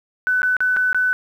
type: tone with dropouts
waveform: sine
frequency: 1500 Hz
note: F#6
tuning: 23 cents sharp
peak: -15 dBFS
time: 0.27-1.13 s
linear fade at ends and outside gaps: 0 ms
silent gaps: 0.419-0.431 / 0.567-0.605 / 0.764-0.769 / 0.93-0.946 s
effects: 8-bit